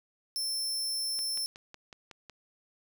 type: tone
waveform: sawtooth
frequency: 5340 Hz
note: E8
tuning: 22 cents sharp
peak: -28 dBFS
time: 0.36-1.46 s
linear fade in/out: 0 ms
type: click train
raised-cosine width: 0.2 ms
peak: -29 dBFS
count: 7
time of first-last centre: 1.19-2.297 s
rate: 5.42 Hz
effects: none